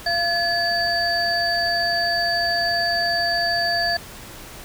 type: tone cluster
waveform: sine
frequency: 686 / 1709 / 4604 Hz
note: F5 / G#6 / D8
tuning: -31 / +49 / -35 cents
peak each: -23 dBFS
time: 0.06-3.97 s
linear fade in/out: 5 ms
effects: pink hiss -39 dBFS RMS until 4.64 s